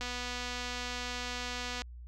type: click train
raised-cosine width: 0.2 ms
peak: -21 dBFS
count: 446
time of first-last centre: 0.01-1.819 s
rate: 246 Hz
effects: added 60 Hz sine -44 dBFS peak until 2.07 s